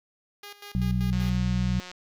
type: tone with tremolo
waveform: 5% pulse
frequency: 408.5 Hz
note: G#4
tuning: 29 cents flat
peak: -29 dBFS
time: 0.43-1.37 s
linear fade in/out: 5 ms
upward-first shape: square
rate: 5.2 Hz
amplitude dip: 75%
type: harmonic tone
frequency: 61.74 Hz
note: B1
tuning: in tune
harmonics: 1 / 2 / 3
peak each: -28 / -27 / -26 dBFS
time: 0.75-1.8 s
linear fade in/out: 0 ms
type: click train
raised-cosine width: 0.2 ms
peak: -24 dBFS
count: 143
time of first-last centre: 1.13-1.915 s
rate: 181 Hz
effects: none